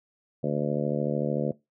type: harmonic tone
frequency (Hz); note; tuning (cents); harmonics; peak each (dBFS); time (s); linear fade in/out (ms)
73.42; D2; 0; 2 / 3 / 4 / 5 / 6 / 7 / 8 / 9; -30 / -31 / -34 / -34 / -35 / -32 / -34 / -39; 0.43-1.52; 10
effects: noise-tail reverb RT60 0.2 s tail -20 dB re dry